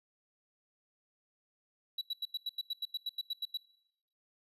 triangle tone bursts, 3917 Hz, B7, 15 cents flat, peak -32 dBFS, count 14, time 1.98-3.573 s, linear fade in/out 5 ms, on 33 ms, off 87 ms, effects noise-tail reverb RT60 0.8 s tail -21 dB re dry + resampled to 32000 Hz

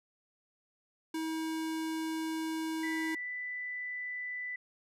square tone, 320 Hz, D#4, 49 cents sharp, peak -34 dBFS, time 1.14-3.15 s, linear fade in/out 5 ms
sine tone with pitch glide, 1975.5 to 1988.1 Hz, B6 to B6, 0 to +11 cents, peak -36 dBFS, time 2.83-4.56 s, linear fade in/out 5 ms, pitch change +11 cents, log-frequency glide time 3.19-3.3 s
effects resampled to 32000 Hz

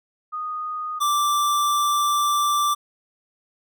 sine / square tone pair in turn, 1238 / 1173.6 Hz, D#6 / D6, -9 / -2 cents, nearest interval minor second, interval 93 cents, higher first, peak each -26 / -19 dBFS, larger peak second, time 0.32-1 / 1-2.75 s, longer second, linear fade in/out 20 ms, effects none

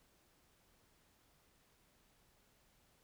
silence, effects pink hiss -72 dBFS RMS until 3.03 s

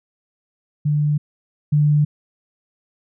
sine tone pair in turn, 148.4 / 148.4 Hz, D3 / D3, +18 / +18 cents, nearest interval unison, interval 0 cents, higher neither, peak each -15 / -12 dBFS, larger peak second, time 0.85-1.18 / 1.72-2.05 s, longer neither, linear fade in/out 10 ms, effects none

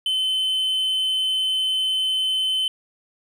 triangle tone, 3058 Hz, G7, 44 cents flat, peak -18 dBFS, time 0.06-2.68 s, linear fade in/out 2 ms, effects 10-bit

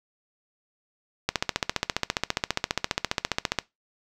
click train, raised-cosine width 0.2 ms, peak -5 dBFS, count 35, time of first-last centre 1.29-3.587 s, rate 14.8 Hz, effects noise-tail reverb RT60 0.2 s tail -21 dB re dry

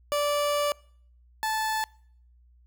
30% pulse tone pair in turn, 583 / 873.5 Hz, D5 / A5, -13 / -13 cents, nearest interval perfect fifth, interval 700 cents, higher second, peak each -21 / -23 dBFS, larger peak first, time 0.12-0.72 / 1.43-1.84 s, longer first, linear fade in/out 0 ms, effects noise-tail reverb RT60 0.6 s tail -25 dB re dry + added 60 Hz sine -55 dBFS peak until 2.66 s

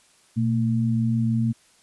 sine tone pair together, 119.6 / 225.8 Hz, A#2 / A3, +45 / +45 cents, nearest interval major seventh, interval 1100 cents, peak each -22 dBFS, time 0.36-1.53 s, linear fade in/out 20 ms, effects white hiss -58 dBFS RMS until 1.82 s + resampled to 24000 Hz

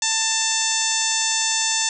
harmonic tone, 890 Hz, A5, 20 cents sharp, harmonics 1 / 2 / 3 / 4 / 5 / 6 / 7 / 8 / 9, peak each -30 / -29 / -30 / -27 / -30 / -28 / -25 / -25 / -30 dBFS, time 0.02-1.89 s, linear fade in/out 2 ms, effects none

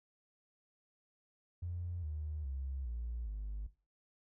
triangle tone with pitch steps, 87.31 / 76.45 / 66.94 / 58.61 / 51.32 Hz, F2 / D#2 / C2 / A#1 / G#1, 0 / -30 / +40 / +10 / -20 cents, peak -34 dBFS, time 1.62-3.67 s, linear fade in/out 10 ms, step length 410 ms, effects noise-tail reverb RT60 0.3 s tail -18 dB re dry + tanh soft clip ceiling -35 dBFS

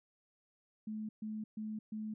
sine tone bursts, 215.7 Hz, A3, 34 cents flat, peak -38 dBFS, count 4, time 0.87-2.14 s, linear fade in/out 5 ms, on 220 ms, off 130 ms, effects none

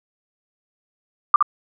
sine tone with echo, 1188 Hz, D6, 20 cents sharp, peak -7 dBFS, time 1.34-1.36 s, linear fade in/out 2 ms, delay 66 ms, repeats 1, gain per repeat -4 dB, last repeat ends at 1.426 s, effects none

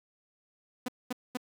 sawtooth tone bursts, 250 Hz, B3, 21 cents sharp, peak -27 dBFS, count 3, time 0.86-1.372 s, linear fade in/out 5 ms, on 24 ms, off 220 ms, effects none

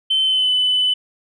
sine tone with pitch glide, 3077 to 3007 Hz, G7 to F#7, -33 to +27 cents, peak -13 dBFS, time 0.1-0.94 s, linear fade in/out 10 ms, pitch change -40 cents, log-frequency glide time 0.23-0.52 s, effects tanh soft clip ceiling -10 dBFS

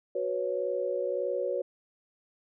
sine chord, F# suspended fourth, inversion none, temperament just, 370 / 493.3 / 555 Hz, F#4 / B4 / C#5, 0 / -2 / +2 cents, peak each -34 / -32 / -31 dBFS, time 0.15-1.62 s, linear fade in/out 5 ms, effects none

